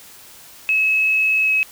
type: tone with pitch glide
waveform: sine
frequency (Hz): 2579 to 2561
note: E7 to D#7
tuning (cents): -39 to +49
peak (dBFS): -14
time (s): 0.69-1.63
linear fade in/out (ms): 0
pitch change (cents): -12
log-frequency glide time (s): 1.42-1.52
effects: white hiss -43 dBFS RMS until 1.71 s